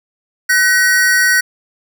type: tone pair together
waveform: square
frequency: 1506 / 1898.8 Hz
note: F#6 / A#6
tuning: +30 / +31 cents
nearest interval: major third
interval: 401 cents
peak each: -13 dBFS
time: 0.49-1.41 s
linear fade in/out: 10 ms
effects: none